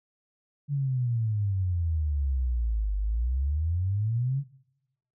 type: exponential two-way sweep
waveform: sine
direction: down then up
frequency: 145.9 to 49 to 143.5 Hz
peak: -24 dBFS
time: 0.68-4.44 s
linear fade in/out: 50 ms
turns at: 2.97 s
effects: noise-tail reverb RT60 1.0 s tail -23 dB re dry